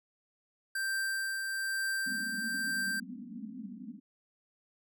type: tone with tremolo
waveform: square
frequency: 1570 Hz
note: G6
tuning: 2 cents sharp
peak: -31 dBFS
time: 0.75-3 s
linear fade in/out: 5 ms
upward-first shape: triangle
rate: 1.1 Hz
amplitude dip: 35%
type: band-pass noise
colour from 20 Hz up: pink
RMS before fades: -44 dBFS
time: 2.06-4 s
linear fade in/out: 10 ms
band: 190 to 270 Hz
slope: 96 dB/octave
effects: none